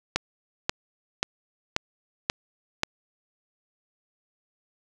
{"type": "click train", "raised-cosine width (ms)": 0.2, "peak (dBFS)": -5, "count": 6, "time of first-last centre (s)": [0.16, 2.834], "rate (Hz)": 1.87, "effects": []}